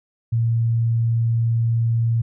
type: tone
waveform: sine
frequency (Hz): 115.4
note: A#2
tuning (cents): -17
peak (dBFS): -16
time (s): 0.32-2.22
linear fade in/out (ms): 10
effects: none